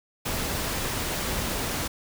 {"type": "noise", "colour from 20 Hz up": "pink", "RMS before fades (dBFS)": -29, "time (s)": [0.25, 1.88], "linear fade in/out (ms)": 10, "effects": []}